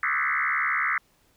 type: tone with frequency modulation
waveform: sine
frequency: 1652 Hz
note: G#6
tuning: 10 cents flat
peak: -22 dBFS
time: 0.03-0.98 s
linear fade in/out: 2 ms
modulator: 71.1 Hz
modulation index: 6.6
effects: pink hiss -64 dBFS RMS until 1.36 s